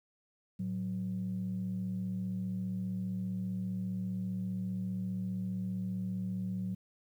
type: tone pair together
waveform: sine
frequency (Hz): 110 / 185.1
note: A2 / F#3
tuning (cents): 0 / +1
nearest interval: major sixth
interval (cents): 901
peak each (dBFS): -39 / -33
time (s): 0.59-6.75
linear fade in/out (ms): 10
effects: tanh soft clip ceiling -28 dBFS + 11-bit

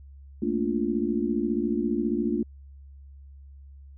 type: chord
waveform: sine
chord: Bb major seventh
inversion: third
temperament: just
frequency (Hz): 218.5 / 233.1 / 291.4 / 349.6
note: A3 / Bb3 / D4 / F4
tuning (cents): -12 / 0 / -13 / +2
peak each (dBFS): -29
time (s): 0.42-2.43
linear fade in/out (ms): 5
effects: added 69 Hz sine -44 dBFS peak until 3.97 s

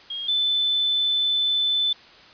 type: tone pair in turn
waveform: sine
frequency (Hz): 3255 / 3516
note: G#7 / A7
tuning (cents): -36 / -2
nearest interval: minor second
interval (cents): 134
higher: second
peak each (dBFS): -28 / -19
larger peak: second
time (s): 0.1-0.28 / 0.28-1.93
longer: second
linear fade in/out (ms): 5
effects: white hiss -48 dBFS RMS until 2.33 s + resampled to 11025 Hz

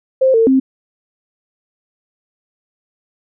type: tone with pitch steps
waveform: sine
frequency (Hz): 525 / 452.3 / 264.4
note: C5 / A4 / C4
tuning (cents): +6 / +48 / +18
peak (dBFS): -8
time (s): 0.21-0.6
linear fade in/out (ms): 10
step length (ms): 130
effects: none

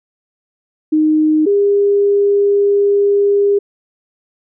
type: tone pair in turn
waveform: sine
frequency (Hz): 309.3 / 403.9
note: D#4 / G#4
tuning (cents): -10 / -48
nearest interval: perfect fourth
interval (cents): 462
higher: second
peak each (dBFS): -9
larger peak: neither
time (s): 0.92-1.46 / 1.46-3.59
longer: second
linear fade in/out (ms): 10
effects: none

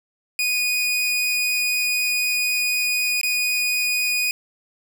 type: tone with dropouts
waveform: sawtooth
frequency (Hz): 2474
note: D#7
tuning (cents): -10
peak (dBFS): -16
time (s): 0.39-4.31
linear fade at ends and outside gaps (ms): 1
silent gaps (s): 3.213-3.232
effects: none

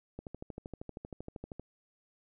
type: click train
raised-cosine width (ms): 2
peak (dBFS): -28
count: 19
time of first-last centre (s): 0.19-1.596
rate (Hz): 12.8
effects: none

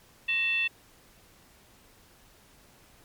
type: tone with frequency modulation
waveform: sine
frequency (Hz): 2667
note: E7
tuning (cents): +20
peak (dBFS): -24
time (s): 0.28-0.68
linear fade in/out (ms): 10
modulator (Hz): 799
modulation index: 0.58
effects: pink hiss -58 dBFS RMS until 3.04 s + MP3 96 kbps

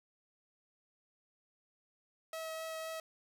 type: tone with vibrato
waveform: sawtooth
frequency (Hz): 643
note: E5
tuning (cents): -43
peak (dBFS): -36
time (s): 2.33-3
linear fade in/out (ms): 2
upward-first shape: triangle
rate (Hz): 3.9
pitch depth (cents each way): 9
effects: none

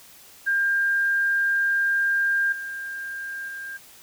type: tone with level steps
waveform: sine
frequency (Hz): 1600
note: G6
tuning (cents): +35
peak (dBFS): -19 / -30 / -32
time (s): 0.46-3.78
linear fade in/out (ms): 20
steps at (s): 2.52 / 3.48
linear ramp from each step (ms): 5
effects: white hiss -49 dBFS RMS until 4.02 s

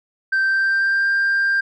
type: tone with pitch glide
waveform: sine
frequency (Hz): 1560 to 1590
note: G6 to G6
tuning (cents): -9 to +24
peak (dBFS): -13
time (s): 0.32-1.61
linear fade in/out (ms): 10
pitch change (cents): +33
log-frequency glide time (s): 0.42-1.08
effects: tanh soft clip ceiling -14 dBFS

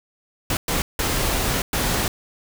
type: noise bursts at uneven times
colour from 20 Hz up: pink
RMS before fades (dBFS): -22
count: 4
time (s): 0.5-0.57 / 0.68-0.82 / 0.99-1.62 / 1.73-2.08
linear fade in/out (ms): 2
effects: none

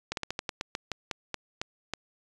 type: slowing click train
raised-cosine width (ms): 0.2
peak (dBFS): -14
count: 13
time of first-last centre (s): 0.12-1.936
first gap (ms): 52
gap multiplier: 1.18
effects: resampled to 22050 Hz

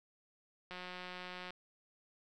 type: click train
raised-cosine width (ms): 0.3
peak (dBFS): -30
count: 145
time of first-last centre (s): 0.71-1.506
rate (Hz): 181
effects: none

